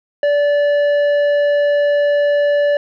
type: tone with tanh clipping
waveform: sine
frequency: 580 Hz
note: D5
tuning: 22 cents flat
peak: -13 dBFS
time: 0.23-2.77 s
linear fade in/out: 2 ms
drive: 9 dB
effects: none